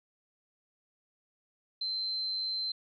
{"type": "tone", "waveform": "sine", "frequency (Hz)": 4099, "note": "C8", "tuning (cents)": -36, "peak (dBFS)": -31, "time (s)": [1.81, 2.72], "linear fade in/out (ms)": 5, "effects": []}